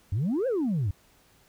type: exponential two-way sweep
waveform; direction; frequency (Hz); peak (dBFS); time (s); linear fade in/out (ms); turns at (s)
sine; up then down; 87.31 to 554.4 to 87.31; -22; 0.12-0.91; 5; 0.47
effects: tanh soft clip ceiling -22 dBFS + pink hiss -61 dBFS RMS until 1.48 s